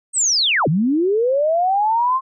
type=linear two-way sweep; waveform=sine; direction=down then up; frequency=8480 to 138.59 to 1071 Hz; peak=-14 dBFS; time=0.13-2.21 s; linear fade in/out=50 ms; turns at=0.68 s; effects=none